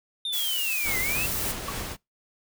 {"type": "linear two-way sweep", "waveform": "triangle", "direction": "down then up", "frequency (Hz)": [3658, 2000, 2714], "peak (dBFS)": -26, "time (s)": [0.25, 1.26], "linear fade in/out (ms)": 2, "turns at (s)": 0.99}
{"type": "noise", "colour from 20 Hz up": "blue", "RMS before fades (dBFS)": -30, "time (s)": [0.32, 1.53], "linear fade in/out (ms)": 20}
{"type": "noise with tremolo", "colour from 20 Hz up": "pink", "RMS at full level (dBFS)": -32, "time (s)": [0.83, 1.97], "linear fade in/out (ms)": 50, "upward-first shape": "triangle", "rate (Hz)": 3.5, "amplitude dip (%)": 35}
{"type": "tone with exponential decay", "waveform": "sine", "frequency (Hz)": 1134, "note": "C#6", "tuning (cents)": 39, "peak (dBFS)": -27, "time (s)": [1.68, 1.77], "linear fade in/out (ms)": 5, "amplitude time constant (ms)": 18}
{"effects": ["noise-tail reverb RT60 0.2 s tail -25 dB re dry"]}